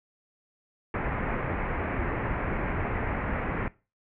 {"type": "low-pass noise", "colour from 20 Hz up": "pink", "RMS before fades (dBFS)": -30, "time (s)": [0.94, 3.68], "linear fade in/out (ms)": 2, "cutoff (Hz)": 2300, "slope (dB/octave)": 48, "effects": ["noise-tail reverb RT60 0.3 s tail -20 dB re dry"]}